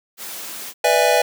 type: high-pass noise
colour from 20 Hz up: white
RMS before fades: -32 dBFS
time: 0.17-0.74 s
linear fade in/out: 50 ms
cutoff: 180 Hz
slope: 24 dB/octave
type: chord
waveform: square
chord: E dominant seventh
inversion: second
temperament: just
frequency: 494.4 / 593.3 / 659.3 / 824.1 Hz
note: B4 / D5 / E5 / G#5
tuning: +2 / +18 / 0 / -14 cents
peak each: -20 dBFS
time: 0.84-1.22 s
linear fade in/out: 5 ms
effects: none